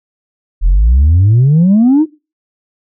sine exponential sweep, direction up, 38.89 to 329.6 Hz, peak -3 dBFS, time 0.61-2.06 s, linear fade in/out 50 ms, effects noise-tail reverb RT60 0.3 s tail -22 dB re dry + tanh soft clip ceiling -3 dBFS

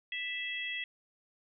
harmonic tone, 659.3 Hz, E5, in tune, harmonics 3 / 4 / 5, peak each -38 / -39 / -40 dBFS, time 0.12-0.84 s, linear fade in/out 2 ms, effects none

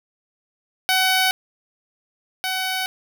10% pulse tone pair in turn, 752 / 752 Hz, F#5 / F#5, +28 / +28 cents, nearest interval unison, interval 0 cents, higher neither, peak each -8 / -14 dBFS, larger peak first, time 0.89-1.31 / 2.44-2.86 s, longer neither, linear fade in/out 0 ms, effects none

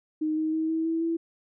sine tone with pitch steps, 310 / 314.1 / 318.3 / 322.6 / 326.9 / 331.3 Hz, D#4 / D#4 / D#4 / E4 / E4 / E4, -6 / +16 / +39 / -37 / -14 / +9 cents, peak -24 dBFS, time 0.21-1.17 s, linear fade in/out 10 ms, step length 160 ms, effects none

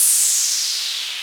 violet noise with low-pass filter sweep, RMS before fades -19 dBFS, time 0-1.22 s, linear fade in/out 0 ms, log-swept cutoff 10000 to 2900 Hz, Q 2.9, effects none

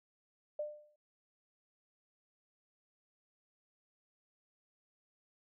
sine tone with exponential decay, 598 Hz, D5, 31 cents sharp, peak -33 dBFS, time 0.59-0.96 s, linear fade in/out 5 ms, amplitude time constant 80 ms, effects none

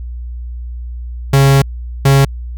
45% pulse tone bursts at uneven times, 137.4 Hz, C#3, 15 cents flat, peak -6 dBFS, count 2, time 1.33-1.62 / 2.05-2.25 s, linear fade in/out 5 ms, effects added 60 Hz sine -22 dBFS peak until 2.57 s

